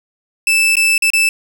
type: tone with dropouts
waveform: 40% pulse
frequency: 2637 Hz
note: E7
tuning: in tune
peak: -9 dBFS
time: 0.47-1.29 s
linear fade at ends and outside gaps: 2 ms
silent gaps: 0.755-0.768 / 0.979-1.022 / 1.103-1.134 s
effects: none